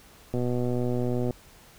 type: click train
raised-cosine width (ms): 2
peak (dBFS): -16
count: 120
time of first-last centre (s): 0.34-1.307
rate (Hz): 123
effects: pink hiss -53 dBFS RMS until 1.78 s